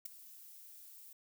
violet noise with ADSR envelope, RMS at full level -38 dBFS, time 0.05-1.13 s, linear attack 11 ms, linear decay 4 ms, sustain -17 dB, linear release 4 ms, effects none

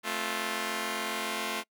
5% pulse chord, F major, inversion first, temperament just, 218.3 / 261.9 / 349.2 Hz, A3 / C4 / F4, -13 / +2 / 0 cents, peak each -23 / -28 / -24 dBFS, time 0.03-1.64 s, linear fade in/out 50 ms, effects noise-tail reverb RT60 0.1 s tail -25 dB re dry

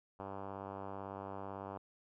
5% pulse tone with low-pass filter, 98 Hz, G2, in tune, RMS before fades -45 dBFS, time 0.19-1.78 s, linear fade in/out 10 ms, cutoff 1000 Hz, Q 1.4, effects none

